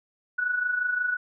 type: tone with amplitude modulation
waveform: sine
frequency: 1474 Hz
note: F#6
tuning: 7 cents flat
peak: -21 dBFS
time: 0.38-1.17 s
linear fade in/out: 10 ms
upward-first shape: sine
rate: 25.6 Hz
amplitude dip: 60%
effects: none